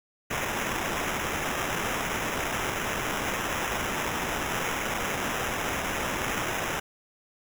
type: noise with sample-and-hold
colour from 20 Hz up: blue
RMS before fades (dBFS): -30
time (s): 0.3-6.8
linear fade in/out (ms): 10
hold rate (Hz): 4410
effects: none